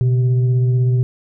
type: tone with frequency modulation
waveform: sine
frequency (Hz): 123.47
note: B2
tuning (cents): 0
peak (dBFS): -12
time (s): 0.01-1.03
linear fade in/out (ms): 0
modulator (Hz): 263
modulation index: 0.31
effects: none